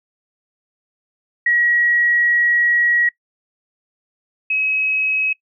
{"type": "tone pair in turn", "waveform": "sine", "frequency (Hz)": [1910, 2555], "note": ["A#6", "D#7"], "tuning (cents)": [42, 45], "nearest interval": "perfect fourth", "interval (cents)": 503, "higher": "second", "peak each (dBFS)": [-13, -16], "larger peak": "first", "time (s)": [[1.46, 3.09], [4.5, 5.33]], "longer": "first", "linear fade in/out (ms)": 5, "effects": ["noise-tail reverb RT60 0.1 s tail -22 dB re dry"]}